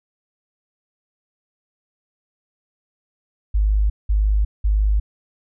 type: tone bursts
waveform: sine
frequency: 51.6 Hz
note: G#1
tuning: 10 cents flat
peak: -14 dBFS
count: 3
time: 3.54-5 s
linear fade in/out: 10 ms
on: 360 ms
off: 190 ms
effects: none